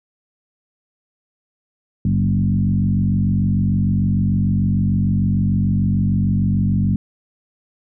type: tone with frequency modulation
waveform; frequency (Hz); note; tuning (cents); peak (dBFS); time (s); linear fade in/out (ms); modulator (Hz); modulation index
sine; 148.5; D3; +20; -14; 2.05-6.96; 2; 46.7; 1.7
effects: none